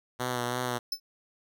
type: tone with vibrato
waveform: 5% pulse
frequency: 123.47 Hz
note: B2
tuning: in tune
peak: -18 dBFS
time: 0.19-0.79 s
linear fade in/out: 20 ms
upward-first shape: sine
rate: 3 Hz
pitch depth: 34 cents each way
type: tone with exponential decay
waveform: 45% pulse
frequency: 5274 Hz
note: E8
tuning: in tune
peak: -25 dBFS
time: 0.92-1 s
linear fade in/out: 5 ms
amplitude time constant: 17 ms
effects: none